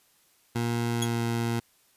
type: tone with pitch glide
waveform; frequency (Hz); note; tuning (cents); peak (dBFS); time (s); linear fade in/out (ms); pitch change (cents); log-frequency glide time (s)
20% pulse; 117.9 to 116.75; A#2 to A#2; +20 to +3; -21; 0.55-1.6; 10; -17; 0.91-1.23
type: tone with exponential decay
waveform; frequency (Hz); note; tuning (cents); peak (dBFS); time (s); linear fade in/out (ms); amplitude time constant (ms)
20% pulse; 3320; G#7; -1; -19; 1.02-1.1; 5; 16
effects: white hiss -64 dBFS RMS until 1.96 s + resampled to 32000 Hz